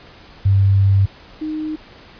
sine tone pair in turn, 98 / 309.4 Hz, G2 / D#4, 0 / -10 cents, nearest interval octave + minor sixth, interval 1990 cents, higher second, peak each -10 / -21 dBFS, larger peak first, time 0.45-1.06 / 1.41-1.76 s, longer first, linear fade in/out 10 ms, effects pink hiss -43 dBFS RMS until 2.19 s + resampled to 11025 Hz

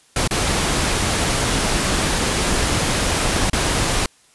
pink noise with dropouts, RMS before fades -19 dBFS, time 0.16-4.06 s, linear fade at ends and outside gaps 2 ms, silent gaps 0.276-0.309 / 3.499-3.531 s, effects white hiss -54 dBFS RMS until 4.34 s + resampled to 24000 Hz

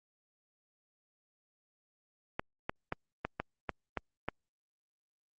clicks, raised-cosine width 0.5 ms, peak -18 dBFS, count 8, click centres 2.395 / 2.695 / 2.924 / 3.25 / 3.4 / 3.693 / 3.973 / 4.286 s, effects Opus 48 kbps

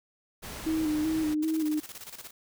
pink noise, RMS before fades -40 dBFS, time 0.42-1.35 s, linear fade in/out 20 ms
sine tone with vibrato, 311.1 Hz, D#4, in tune, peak -25 dBFS, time 0.66-1.8 s, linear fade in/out 10 ms, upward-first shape square, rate 2.6 Hz, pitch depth 36 cents each way
white noise with tremolo, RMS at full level -42 dBFS, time 1.42-2.31 s, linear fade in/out 10 ms, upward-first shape square, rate 17 Hz, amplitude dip 70%
effects none

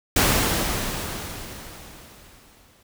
pink noise with exponential decay, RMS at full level -17 dBFS, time 0.16-2.83 s, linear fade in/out 5 ms, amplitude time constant 580 ms, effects none

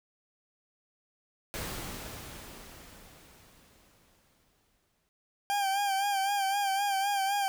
pink noise with exponential decay, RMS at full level -36 dBFS, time 1.54-5.09 s, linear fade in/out 0 ms, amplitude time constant 770 ms
40% pulse tone with vibrato, 793 Hz, G5, 20 cents sharp, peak -26 dBFS, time 5.5-7.48 s, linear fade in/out 0 ms, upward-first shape sine, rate 3.9 Hz, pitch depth 51 cents each way
effects none

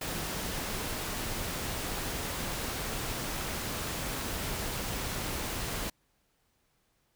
pink noise, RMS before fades -35 dBFS, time 0.01-5.9 s, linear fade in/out 5 ms, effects pink hiss -73 dBFS RMS until 7.15 s

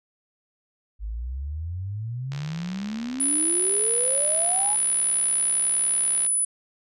sine exponential sweep, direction up, 50.1 to 874 Hz, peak -28 dBFS, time 0.99-4.77 s, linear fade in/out 50 ms
click train, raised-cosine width 0.2 ms, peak -21 dBFS, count 279, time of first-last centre 2.32-6.263 s, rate 70.5 Hz
sine tone, 9956 Hz, D#9, in tune, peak -20 dBFS, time 3.2-6.45 s, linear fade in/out 5 ms
effects none

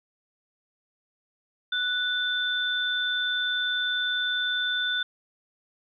sine tone pair together, 1480 / 3535 Hz, F#6 / A7, 0 / +7 cents, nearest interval octave + minor third, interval 1507 cents, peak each -27 dBFS, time 1.72-5.03 s, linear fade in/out 5 ms, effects none

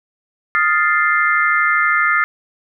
sine chord, F dominant seventh, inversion third, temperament equal, 1244.5 / 1396.9 / 1760 / 2093 Hz, Eb6 / F6 / A6 / C7, 0 / 0 / 0 / 0 cents, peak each -18 dBFS, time 0.55-2.24 s, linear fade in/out 0 ms, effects none

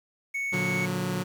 triangle tone, 2217 Hz, C#7, in tune, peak -26 dBFS, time 0.34-0.86 s, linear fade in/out 10 ms
sawtooth chord, Bb augmented, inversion none, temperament just, 116.54 / 145.68 / 182.1 Hz, Bb2 / D3 / F#3, 0 / -14 / -27 cents, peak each -31 / -29 / -25 dBFS, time 0.52-1.24 s, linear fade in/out 20 ms
effects 9-bit

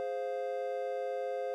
triangle chord, F minor, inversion first, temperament equal, 415.3 / 523.3 / 698.5 Hz, Ab4 / C5 / F5, 0 / 0 / 0 cents, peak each -38 / -33 / -38 dBFS, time 0-1.54 s, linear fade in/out 0 ms, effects none

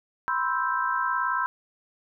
sine chord, C major seventh, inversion third, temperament equal, 987.8 / 1046.5 / 1318.5 / 1568 Hz, B5 / C6 / E6 / G6, 0 / 0 / 0 / 0 cents, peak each -29 dBFS, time 0.28-1.46 s, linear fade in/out 0 ms, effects none

